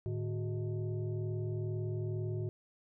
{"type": "tone with frequency modulation", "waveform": "sine", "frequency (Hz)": 108.4, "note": "A2", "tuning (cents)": -25, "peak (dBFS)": -33, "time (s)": [0.06, 2.49], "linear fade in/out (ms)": 0, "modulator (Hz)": 259, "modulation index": 0.93, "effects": []}